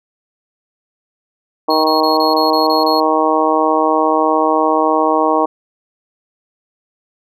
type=harmonic tone; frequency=156.9 Hz; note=D#3; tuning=15 cents sharp; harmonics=2 / 3 / 4 / 5 / 6 / 7; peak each=-18 / -18 / -18 / -18 / -18 / -18 dBFS; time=1.68-5.46 s; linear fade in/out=10 ms
type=tone bursts; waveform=triangle; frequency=4300 Hz; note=C8; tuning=47 cents sharp; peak=-18 dBFS; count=8; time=1.7-3.002 s; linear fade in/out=5 ms; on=140 ms; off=26 ms
effects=none